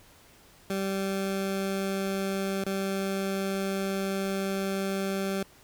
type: tone with dropouts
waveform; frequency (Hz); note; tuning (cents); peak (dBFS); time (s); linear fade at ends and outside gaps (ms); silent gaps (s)
20% pulse; 194.3; G3; -15; -23; 0.7-5.43; 2; 2.64-2.664
effects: pink hiss -56 dBFS RMS until 5.63 s